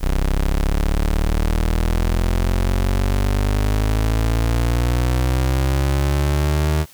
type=exponential sweep; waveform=30% pulse; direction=up; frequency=32 to 77.78 Hz; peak=-13 dBFS; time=0-6.86 s; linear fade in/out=50 ms; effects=white hiss -47 dBFS RMS until 6.93 s